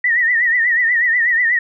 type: tone with vibrato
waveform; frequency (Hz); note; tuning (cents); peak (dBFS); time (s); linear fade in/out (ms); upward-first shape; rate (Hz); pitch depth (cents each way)
sine; 1900; A#6; +33; -12; 0.04-1.59; 5; triangle; 8.2; 110
effects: none

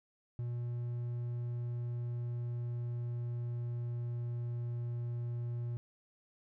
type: tone with pitch glide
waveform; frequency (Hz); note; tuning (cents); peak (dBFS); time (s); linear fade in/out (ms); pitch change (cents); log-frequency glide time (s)
triangle; 120.2 to 119.44; B2 to A#2; -46 to +43; -33; 0.39-5.77; 0; -11; 1.34-4.78
effects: none

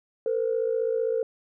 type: tone pair together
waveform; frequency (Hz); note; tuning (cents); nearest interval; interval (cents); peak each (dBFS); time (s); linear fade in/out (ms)
sine; 453.4 / 508.9; A#4 / C5; -48 / -48; major second; 200; -24 / -27; 0.26-1.23; 2
effects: tanh soft clip ceiling -16 dBFS

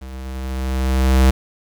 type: tone with level ramp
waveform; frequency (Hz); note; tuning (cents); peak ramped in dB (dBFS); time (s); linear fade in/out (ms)
square; 65.2; C2; -5; -32 to -9; 0.01-1.31; 10
effects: 8-bit

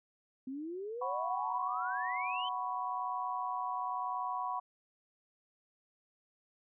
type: exponential sweep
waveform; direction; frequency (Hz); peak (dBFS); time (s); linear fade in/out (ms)
sine; up; 254.4 to 3143; -38; 0.47-2.49; 5
type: chord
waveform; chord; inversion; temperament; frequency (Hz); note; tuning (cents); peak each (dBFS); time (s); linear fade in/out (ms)
sine; F# suspended fourth; none; equal; 740 / 987.8 / 1108.7; F#5 / B5 / C#6; 0 / 0 / 0; -39 / -37 / -39; 1.01-4.6; 10
effects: none

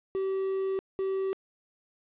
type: tone bursts at uneven times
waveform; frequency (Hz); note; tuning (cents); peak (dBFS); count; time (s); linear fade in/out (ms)
triangle; 384.6; G4; -33; -25; 2; 0.15-0.79 / 0.99-1.33; 0
effects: resampled to 8000 Hz + 10-bit

